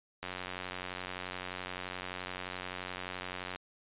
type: click train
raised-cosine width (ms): 0.3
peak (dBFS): -22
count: 306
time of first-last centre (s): 0.23-3.56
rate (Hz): 91.6
effects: resampled to 8000 Hz